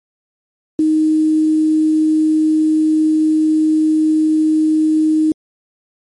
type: tone with quantisation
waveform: sine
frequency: 311.8 Hz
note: D#4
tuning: 4 cents sharp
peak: -10 dBFS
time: 0.79-5.32 s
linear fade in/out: 2 ms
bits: 6
effects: MP3 48 kbps